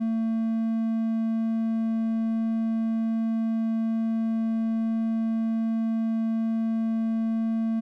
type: tone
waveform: triangle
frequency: 224.9 Hz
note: A3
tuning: 38 cents sharp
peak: -21 dBFS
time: 0-7.81 s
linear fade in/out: 20 ms
effects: none